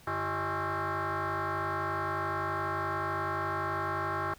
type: tone with frequency modulation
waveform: sine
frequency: 146.83 Hz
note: D3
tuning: in tune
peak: -28 dBFS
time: 0.07-4.34 s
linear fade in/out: 5 ms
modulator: 242 Hz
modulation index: 6.1
effects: tanh soft clip ceiling -27 dBFS + pink hiss -57 dBFS RMS until 4.38 s